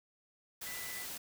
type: tone in noise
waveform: sine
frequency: 1989 Hz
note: B6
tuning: 12 cents sharp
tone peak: -46 dBFS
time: 0.66-1.05 s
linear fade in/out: 10 ms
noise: white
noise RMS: -43 dBFS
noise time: 0.61-1.18 s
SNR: -6 dB
effects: none